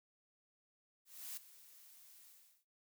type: noise with ADSR envelope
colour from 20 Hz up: blue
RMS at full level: -45 dBFS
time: 1.05-2.65 s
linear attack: 320 ms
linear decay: 8 ms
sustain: -16 dB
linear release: 380 ms
effects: noise-tail reverb RT60 0.2 s tail -17 dB re dry